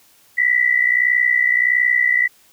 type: tone pair together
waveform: sine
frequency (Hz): 1940.5 / 2002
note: B6 / B6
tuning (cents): -31 / +23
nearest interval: minor second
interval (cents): 54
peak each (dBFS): -16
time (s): 0.37-2.28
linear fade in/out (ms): 20
effects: white hiss -53 dBFS RMS until 2.52 s